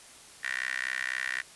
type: tone with high-pass filter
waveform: 15% pulse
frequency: 63.9 Hz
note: C2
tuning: 40 cents flat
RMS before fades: -33 dBFS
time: 0.43-1.42 s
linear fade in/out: 10 ms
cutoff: 1800 Hz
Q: 9.6
effects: white hiss -51 dBFS RMS until 1.55 s + resampled to 24000 Hz